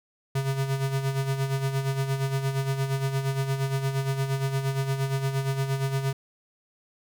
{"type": "tone with tremolo", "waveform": "square", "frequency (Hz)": 135.6, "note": "C#3", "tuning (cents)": -38, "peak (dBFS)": -23, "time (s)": [0.35, 6.13], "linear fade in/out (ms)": 5, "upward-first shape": "sine", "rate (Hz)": 8.6, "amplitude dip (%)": 60, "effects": []}